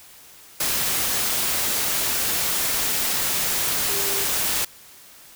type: tone in noise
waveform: sine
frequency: 398 Hz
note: G4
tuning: 26 cents sharp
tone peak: -32 dBFS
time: 3.89-4.25 s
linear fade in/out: 5 ms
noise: white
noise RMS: -23 dBFS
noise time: 0.6-4.65 s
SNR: -12 dB
effects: white hiss -47 dBFS RMS until 5.35 s